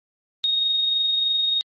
sine tone with amplitude modulation, 3729 Hz, A#7, in tune, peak -17 dBFS, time 0.44-1.61 s, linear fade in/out 0 ms, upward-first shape sine, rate 23.2 Hz, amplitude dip 30%, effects MP3 32 kbps

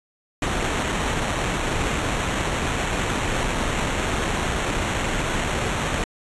pink noise with sample-and-hold, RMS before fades -24 dBFS, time 0.42-6.04 s, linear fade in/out 2 ms, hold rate 4900 Hz, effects resampled to 24000 Hz

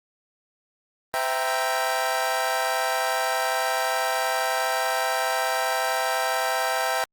25% pulse chord, C dominant seventh, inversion none, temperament equal with one note detuned, 512.2 / 659.3 / 784 / 932.3 Hz, C5 / E5 / G5 / Bb5, -37 / 0 / 0 / 0 cents, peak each -27 / -24 / -23 / -27 dBFS, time 1.14-7.04 s, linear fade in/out 0 ms, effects Opus 32 kbps

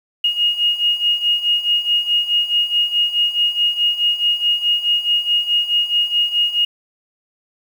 sine beating tone pair, 2863 / 2867.7 Hz, F7 / F7, +42 / +45 cents, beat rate 4.7 Hz, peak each -20 / -16 dBFS, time 0.24-6.65 s, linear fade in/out 5 ms, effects 7-bit

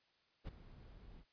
brown noise with ADSR envelope, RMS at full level -42 dBFS, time 0.44-1.25 s, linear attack 43 ms, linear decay 7 ms, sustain -15 dB, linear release 60 ms, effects white hiss -75 dBFS RMS until 1.32 s + resampled to 11025 Hz

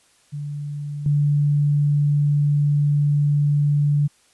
sine tone with level steps, 145.7 Hz, D3, 13 cents flat, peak -26 / -15 dBFS, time 0.32-4.08 s, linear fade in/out 20 ms, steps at 1.06 s, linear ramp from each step 2 ms, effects white hiss -58 dBFS RMS until 4.33 s + resampled to 24000 Hz

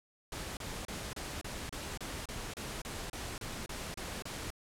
pink noise bursts, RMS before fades -41 dBFS, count 15, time 0.32-4.504 s, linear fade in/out 2 ms, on 250 ms, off 31 ms, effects low-pass 11000 Hz 12 dB/octave

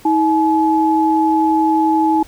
sine tone pair together, 319.5 / 853 Hz, D#4 / G#5, +46 / +46 cents, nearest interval octave + perfect fourth, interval 1700 cents, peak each -14 dBFS, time 0.05-2.23 s, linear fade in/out 5 ms, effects pink hiss -44 dBFS RMS until 2.27 s

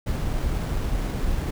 brown noise with sample-and-hold, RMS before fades -25 dBFS, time 0.06-1.51 s, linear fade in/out 10 ms, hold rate 8820 Hz, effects none

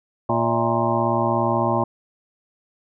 harmonic tone with a mistuned harmonic, 116.54 Hz, A#2, in tune, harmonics 1 / 2 / 3 / 5 / 6 / 7 / 8 / 9, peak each -26 / -26 / -26 / -26 / -26 / -26 / -26 / -26 dBFS, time 0.29-1.84 s, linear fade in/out 5 ms, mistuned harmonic 6, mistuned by -100 cents, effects none

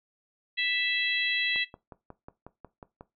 harmonic tone, 659.3 Hz, E5, in tune, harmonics 3 / 4 / 5 / 6, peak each -30 / -31 / -32 / -33 dBFS, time 0.57-1.65 s, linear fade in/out 20 ms
click train, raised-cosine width 1 ms, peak -29 dBFS, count 9, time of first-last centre 1.56-3.009 s, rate 5.52 Hz
effects noise-tail reverb RT60 0.2 s tail -17 dB re dry

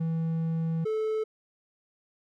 triangle tone pair in turn, 163.2 / 435.7 Hz, E3 / A4, -17 / -17 cents, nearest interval octave + perfect fourth, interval 1700 cents, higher second, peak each -24 dBFS, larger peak neither, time 0-0.85 / 0.85-1.24 s, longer first, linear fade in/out 10 ms, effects none

